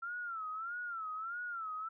sine tone with vibrato, 1353 Hz, E6, 45 cents sharp, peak -38 dBFS, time 0.02-1.89 s, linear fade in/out 10 ms, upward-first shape sine, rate 1.6 Hz, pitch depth 130 cents each way, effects none

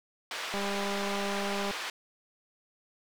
white band-pass noise, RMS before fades -37 dBFS, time 0.31-1.9 s, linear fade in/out 2 ms, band 580 to 3300 Hz, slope 12 dB/octave
click train, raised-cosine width 1 ms, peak -22 dBFS, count 235, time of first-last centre 0.54-1.71 s, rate 200 Hz
effects none

